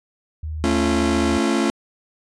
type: tone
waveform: sine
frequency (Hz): 77.78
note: D#2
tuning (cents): 0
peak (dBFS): -25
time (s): 0.43-1.38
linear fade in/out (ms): 5
type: chord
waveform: 40% pulse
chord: A augmented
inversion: none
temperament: just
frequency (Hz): 220 / 275 / 343.8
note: A3 / C#4 / E#4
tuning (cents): 0 / -14 / -27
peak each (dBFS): -21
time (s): 0.64-1.7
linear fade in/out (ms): 0
effects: resampled to 22050 Hz